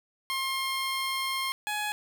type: tone pair in turn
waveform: 15% pulse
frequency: 1066 / 839.8 Hz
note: C6 / G#5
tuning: +32 / +19 cents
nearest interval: major third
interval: 413 cents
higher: first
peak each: -22 / -23 dBFS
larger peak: first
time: 0.3-1.52 / 1.67-1.92 s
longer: first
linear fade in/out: 0 ms
effects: none